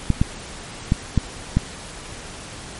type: clicks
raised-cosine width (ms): 5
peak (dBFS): -3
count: 5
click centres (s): 0.103 / 0.215 / 0.921 / 1.177 / 1.57
effects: pink hiss -36 dBFS RMS until 2.79 s + MP3 48 kbps